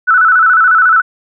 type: tone with vibrato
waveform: sine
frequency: 1400 Hz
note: F6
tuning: 4 cents sharp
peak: -5 dBFS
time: 0.07-1.02 s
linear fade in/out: 20 ms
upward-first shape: square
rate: 14 Hz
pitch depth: 100 cents each way
effects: none